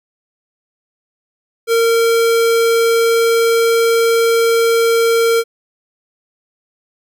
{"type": "tone", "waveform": "square", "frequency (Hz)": 459.8, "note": "A#4", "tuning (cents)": -24, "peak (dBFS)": -11, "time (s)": [1.67, 5.44], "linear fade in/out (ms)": 50, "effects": []}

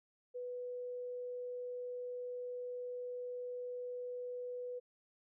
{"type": "tone", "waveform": "sine", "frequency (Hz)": 493.9, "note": "B4", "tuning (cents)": 0, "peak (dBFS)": -40, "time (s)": [0.34, 4.8], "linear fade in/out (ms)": 20, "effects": []}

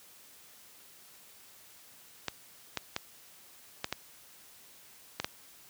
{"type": "clicks", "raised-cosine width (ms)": 0.2, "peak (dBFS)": -14, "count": 7, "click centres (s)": [2.283, 2.773, 2.964, 3.844, 3.926, 5.2, 5.245], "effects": ["white hiss -56 dBFS RMS until 5.69 s", "high-pass 60 Hz 12 dB/octave"]}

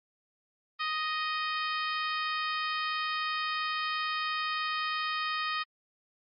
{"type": "harmonic tone", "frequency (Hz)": 623, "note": "D#5", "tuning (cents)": 2, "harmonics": [2, 3, 4, 5, 6, 7, 8], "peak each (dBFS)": [-32, -36, -38, -40, -42, -43, -44], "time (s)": [0.79, 5.64], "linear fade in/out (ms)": 20, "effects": ["MP3 32 kbps"]}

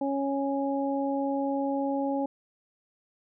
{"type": "harmonic tone", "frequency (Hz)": 276.5, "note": "C#4", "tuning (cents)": -4, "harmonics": [1, 2, 3], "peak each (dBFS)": [-28, -31, -33], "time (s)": [0.01, 2.26], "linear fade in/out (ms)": 5, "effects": []}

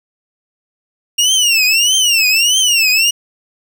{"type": "tone with vibrato", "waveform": "25% pulse", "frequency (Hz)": 2794, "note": "F7", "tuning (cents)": 0, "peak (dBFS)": -6, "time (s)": [1.18, 3.11], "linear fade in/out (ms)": 10, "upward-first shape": "triangle", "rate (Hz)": 1.6, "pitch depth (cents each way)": 220, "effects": []}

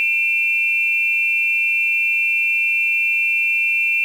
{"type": "tone pair together", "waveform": "sine", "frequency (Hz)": [2389, 2682], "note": ["D7", "E7"], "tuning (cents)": [29, 29], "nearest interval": "major second", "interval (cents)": 200, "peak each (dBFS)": -18, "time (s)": [0, 4.04], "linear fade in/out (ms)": 0, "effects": ["7-bit"]}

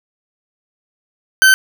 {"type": "tone", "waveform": "40% pulse", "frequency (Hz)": 1539, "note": "G6", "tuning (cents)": -32, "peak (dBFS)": -5, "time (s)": [1.42, 1.54], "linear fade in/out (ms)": 0, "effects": []}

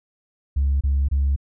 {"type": "tone bursts", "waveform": "sine", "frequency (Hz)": 69.3, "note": "C#2", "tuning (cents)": 0, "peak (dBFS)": -15, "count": 3, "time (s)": [0.56, 1.362], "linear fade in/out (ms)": 10, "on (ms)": 250, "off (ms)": 26, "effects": ["tanh soft clip ceiling -14 dBFS"]}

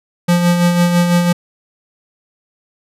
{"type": "tone with tremolo", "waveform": "square", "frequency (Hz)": 174.61, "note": "F3", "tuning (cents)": 0, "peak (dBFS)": -9, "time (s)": [0.28, 1.33], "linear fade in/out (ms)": 10, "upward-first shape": "sine", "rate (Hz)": 6, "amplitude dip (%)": 45, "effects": ["resampled to 32000 Hz"]}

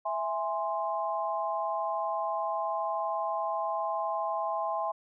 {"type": "chord", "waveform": "sine", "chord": "E augmented", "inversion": "none", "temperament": "equal with one note detuned", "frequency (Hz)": [659.3, 827.3, 1046.5], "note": ["E5", "G#5", "B#5"], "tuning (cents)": [0, -7, 0], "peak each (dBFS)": -33, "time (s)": [0.05, 4.92], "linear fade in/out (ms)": 10, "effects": []}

